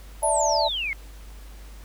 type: chord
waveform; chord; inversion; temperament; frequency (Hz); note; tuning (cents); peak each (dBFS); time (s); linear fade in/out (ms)
sine; D suspended second; none; equal with one note detuned; 587.3 / 659.3 / 885.6; D5 / E5 / A5; 0 / 0 / +11; -25 / -25 / -23; 0.22-0.69; 20
type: exponential sweep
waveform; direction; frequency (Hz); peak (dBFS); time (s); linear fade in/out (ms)
sine; down; 11000 to 2093; -25; 0.23-0.93; 0
effects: added 50 Hz sine -40 dBFS peak until 1.84 s + pink hiss -51 dBFS RMS until 1.84 s